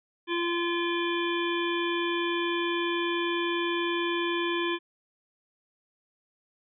harmonic tone, 343.7 Hz, F4, 28 cents flat, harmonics 1 / 3 / 5 / 7 / 9 / 10, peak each -28 / -33 / -35 / -36 / -38 / -38 dBFS, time 0.27-4.79 s, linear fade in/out 50 ms, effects none

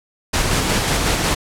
pink noise with tremolo, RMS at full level -17 dBFS, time 0.33-1.35 s, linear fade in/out 10 ms, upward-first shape square, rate 5.5 Hz, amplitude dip 25%, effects low-pass 10000 Hz 12 dB/octave

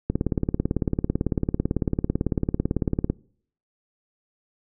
click train, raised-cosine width 3 ms, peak -9 dBFS, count 55, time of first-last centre 0.1-3.1 s, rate 18 Hz, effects noise-tail reverb RT60 0.6 s tail -24 dB re dry

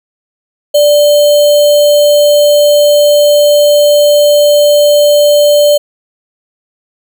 sine tone with sample-and-hold, 587.3 Hz, D5, in tune, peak -3 dBFS, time 0.74-5.78 s, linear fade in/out 10 ms, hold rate 3675 Hz, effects none

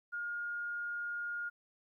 sine tone, 1422 Hz, F6, 31 cents sharp, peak -36 dBFS, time 0.12-1.5 s, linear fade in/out 20 ms, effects 13-bit

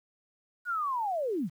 sine linear sweep, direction down, 1480 to 131.3 Hz, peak -28 dBFS, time 0.65-1.5 s, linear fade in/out 50 ms, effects 10-bit

